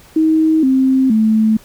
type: tone with pitch steps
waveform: sine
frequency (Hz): 316.7 / 263.3 / 218.8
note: D#4 / C4 / A3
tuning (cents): +31 / +11 / -9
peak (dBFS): -9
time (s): 0.16-1.57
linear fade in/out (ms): 5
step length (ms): 470
effects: pink hiss -44 dBFS RMS until 1.64 s